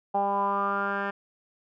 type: tone with low-pass filter sweep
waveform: 10% pulse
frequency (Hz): 199.4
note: G3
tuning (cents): +30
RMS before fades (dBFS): -27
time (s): 0.14-1.11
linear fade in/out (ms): 10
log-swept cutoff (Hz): 790 to 1800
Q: 6.1
effects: none